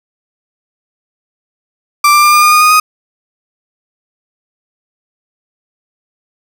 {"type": "tone with pitch steps", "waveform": "35% pulse", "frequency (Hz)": [1174.7, 1184.9, 1195.2, 1205.6, 1216.1, 1226.7, 1237.4, 1248.2], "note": ["D6", "D6", "D6", "D6", "D#6", "D#6", "D#6", "D#6"], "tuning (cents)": [0, 15, 30, 45, -40, -25, -10, 5], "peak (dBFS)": -3, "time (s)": [2.04, 2.8], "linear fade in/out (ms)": 5, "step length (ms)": 95, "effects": ["7-bit"]}